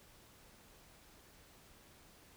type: silence
effects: pink hiss -62 dBFS RMS until 2.36 s